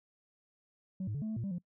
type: tone with pitch steps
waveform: sine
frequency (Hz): 187.9 / 105.3 / 143.5 / 217.2 / 219.3 / 115.2 / 197.1 / 175.6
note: F#3 / G#2 / D3 / A3 / A3 / A#2 / G3 / F3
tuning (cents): +27 / +24 / -40 / -22 / -6 / -20 / +10 / +10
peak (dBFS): -32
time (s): 1-1.584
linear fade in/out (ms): 5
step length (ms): 73
effects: noise-tail reverb RT60 0.1 s tail -24 dB re dry + tanh soft clip ceiling -32 dBFS